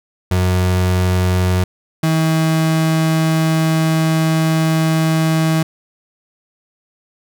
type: tone pair in turn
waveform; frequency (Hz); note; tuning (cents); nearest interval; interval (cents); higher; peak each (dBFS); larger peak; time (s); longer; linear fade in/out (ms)
35% pulse; 91.4 / 160.1; F#2 / D#3; -21 / +50; minor seventh; 971; second; -11; neither; 0.31-1.64 / 2.03-5.63; second; 5
effects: none